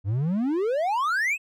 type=exponential sweep; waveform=triangle; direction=up; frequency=92.5 to 2677 Hz; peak=-20 dBFS; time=0.04-1.38 s; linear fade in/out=50 ms; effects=none